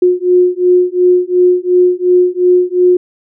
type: beating tone pair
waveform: sine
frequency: 359 / 361.8 Hz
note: F4 / F#4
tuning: +48 / -39 cents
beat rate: 2.8 Hz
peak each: -10 dBFS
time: 0.02-2.97 s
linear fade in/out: 5 ms
effects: none